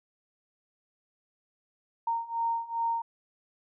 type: beating tone pair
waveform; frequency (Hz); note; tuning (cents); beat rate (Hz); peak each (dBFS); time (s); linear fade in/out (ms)
sine; 922 / 924.5; A#5 / A#5; -19 / -15; 2.5; -32 / -30; 2.07-3.02; 5
effects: none